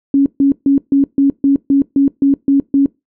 sine tone bursts, 277.2 Hz, C#4, in tune, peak -7 dBFS, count 11, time 0.14-2.86 s, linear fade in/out 2 ms, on 120 ms, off 140 ms, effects noise-tail reverb RT60 0.2 s tail -21 dB re dry

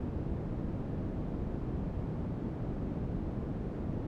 white low-pass noise, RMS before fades -36 dBFS, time 0-4.07 s, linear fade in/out 5 ms, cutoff 230 Hz, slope 12 dB/octave, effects none

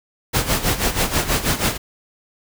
pink noise with tremolo, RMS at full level -17 dBFS, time 0.33-1.78 s, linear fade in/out 20 ms, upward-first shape sine, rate 6.2 Hz, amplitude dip 75%, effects none

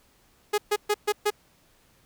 sawtooth tone bursts, 416.6 Hz, G#4, 5 cents sharp, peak -17 dBFS, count 5, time 0.53-1.305 s, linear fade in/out 10 ms, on 51 ms, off 130 ms, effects pink hiss -62 dBFS RMS until 2.05 s

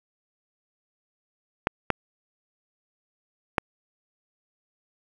clicks, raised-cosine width 0.5 ms, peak -5 dBFS, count 3, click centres 1.671 / 1.903 / 3.582 s, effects 7-bit

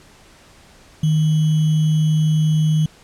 sine tone with sample-and-hold, 155.3 Hz, D#3, 3 cents flat, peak -13 dBFS, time 1.03-2.86 s, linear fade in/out 5 ms, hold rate 3150 Hz, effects pink hiss -48 dBFS RMS until 3.03 s + low-pass 9000 Hz 12 dB/octave

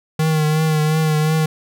square tone with vibrato, 155.56 Hz, D#3, in tune, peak -15 dBFS, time 0.19-1.46 s, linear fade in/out 5 ms, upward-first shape triangle, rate 2.8 Hz, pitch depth 40 cents each way, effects none

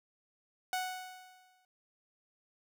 sawtooth tone with exponential decay, 740 Hz, F#5, in tune, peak -27 dBFS, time 0.73-1.65 s, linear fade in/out 1 ms, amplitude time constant 200 ms, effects none

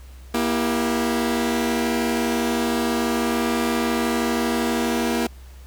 sawtooth chord, E diminished, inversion second, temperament just, 237.3 / 329.6 / 395.6 Hz, Bb3 / E4 / G4, +31 / 0 / +16 cents, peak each -18 / -22 / -24 dBFS, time 0.34-5.27 s, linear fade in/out 5 ms, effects added 64 Hz sine -39 dBFS peak until 5.66 s + pink hiss -52 dBFS RMS until 5.66 s

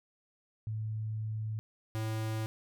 sine / square tone pair in turn, 109 / 110.14 Hz, A2 / A2, -16 / +2 cents, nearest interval unison, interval 18 cents, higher second, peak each -33 / -33 dBFS, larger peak neither, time 0.67-1.59 / 1.95-2.46 s, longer first, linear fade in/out 0 ms, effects none

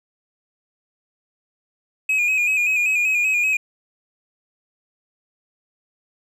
triangle tone with vibrato, 2489 Hz, D#7, in tune, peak -15 dBFS, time 2.09-3.57 s, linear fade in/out 5 ms, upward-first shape square, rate 5.2 Hz, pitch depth 42 cents each way, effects none

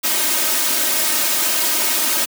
white noise with comb filter, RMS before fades -18 dBFS, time 0.03-2.26 s, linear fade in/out 20 ms, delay 3.2 ms, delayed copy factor +1, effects high-pass 200 Hz 12 dB/octave

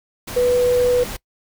sine tone in noise, 492.8 Hz, B4, 4 cents flat, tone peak -13 dBFS, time 0.36-1.04 s, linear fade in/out 10 ms, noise pink, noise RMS -30 dBFS, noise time 0.27-1.17 s, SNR +14 dB, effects noise-tail reverb RT60 0.1 s tail -23 dB re dry

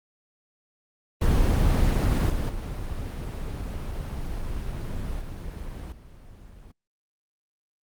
brown noise with level steps, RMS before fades -20 / -25 / -31 / -35 / -46 dBFS, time 1.21-6.72 s, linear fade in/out 10 ms, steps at 2.3 / 2.49 / 5.21 / 5.92 s, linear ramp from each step 2 ms, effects Opus 24 kbps

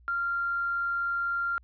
triangle tone with tanh clipping, 1388 Hz, F6, 11 cents flat, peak -26 dBFS, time 0.08-1.58 s, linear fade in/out 0 ms, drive 2 dB, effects added 60 Hz sine -54 dBFS peak until 1.63 s + resampled to 11025 Hz

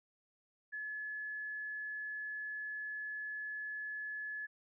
sine tone, 1710 Hz, A6, 50 cents flat, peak -39 dBFS, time 0.72-4.47 s, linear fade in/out 20 ms, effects none

